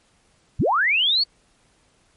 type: linear sweep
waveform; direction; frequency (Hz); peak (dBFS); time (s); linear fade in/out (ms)
sine; up; 40.99 to 4535; -16; 0.59-1.24; 10
effects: pink hiss -61 dBFS RMS until 2.16 s + MP3 48 kbps